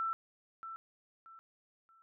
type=tone with echo; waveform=sine; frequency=1334 Hz; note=E6; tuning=20 cents sharp; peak=-32 dBFS; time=0-0.13 s; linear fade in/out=0 ms; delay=630 ms; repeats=3; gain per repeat=-10 dB; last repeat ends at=2.02 s; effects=none